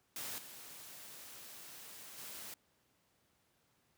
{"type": "noise with level steps", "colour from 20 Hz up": "white", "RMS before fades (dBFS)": [-43, -52, -48], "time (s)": [0.16, 2.54], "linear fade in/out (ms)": 2, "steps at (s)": [0.38, 2.18], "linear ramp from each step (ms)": 2, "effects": ["pink hiss -75 dBFS RMS until 3.97 s", "high-pass 80 Hz 12 dB/octave"]}